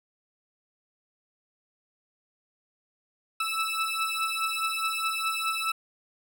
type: beating tone pair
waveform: 20% pulse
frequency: 1310 / 1314.8 Hz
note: E6 / E6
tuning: -11 / -5 cents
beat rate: 4.8 Hz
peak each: -25 dBFS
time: 3.4-5.72 s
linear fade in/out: 5 ms
effects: none